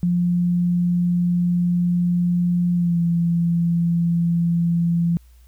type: tone with pitch glide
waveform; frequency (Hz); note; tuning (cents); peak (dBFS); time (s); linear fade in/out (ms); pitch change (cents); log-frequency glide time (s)
sine; 175.5 to 169.82; F3 to F3; +9 to -48; -16; 0.03-5.17; 0; -57; 2.74-2.99
effects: added 60 Hz sine -46 dBFS peak until 5.47 s + white hiss -61 dBFS RMS until 5.47 s